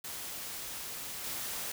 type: noise with level steps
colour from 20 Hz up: white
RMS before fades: -41 / -38 dBFS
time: 0.04-1.72 s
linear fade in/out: 5 ms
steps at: 1.24 s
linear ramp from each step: 5 ms
effects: none